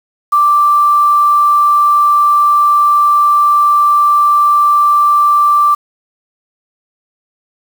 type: tone with quantisation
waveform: sine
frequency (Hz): 1174.7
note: D6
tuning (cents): 0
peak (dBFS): -6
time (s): 0.32-5.75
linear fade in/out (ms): 10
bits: 5
effects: none